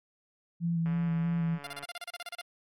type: tone with vibrato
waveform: sine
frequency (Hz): 167.6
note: E3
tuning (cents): +29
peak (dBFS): -26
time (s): 0.6-1.59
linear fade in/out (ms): 50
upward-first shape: square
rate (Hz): 3.1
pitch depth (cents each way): 19
type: click train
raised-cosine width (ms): 0.5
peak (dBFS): -31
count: 141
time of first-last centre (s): 0.86-1.839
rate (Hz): 143
type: tone bursts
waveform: 10% pulse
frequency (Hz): 698.5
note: F5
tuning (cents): 0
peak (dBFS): -29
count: 13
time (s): 1.64-2.413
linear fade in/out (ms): 2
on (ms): 29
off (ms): 33
effects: MP3 64 kbps